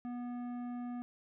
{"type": "tone with tanh clipping", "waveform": "sine", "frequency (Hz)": 243.7, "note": "B3", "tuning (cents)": -23, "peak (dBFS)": -40, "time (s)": [0.05, 1.02], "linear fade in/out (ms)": 0, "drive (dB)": 12, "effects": []}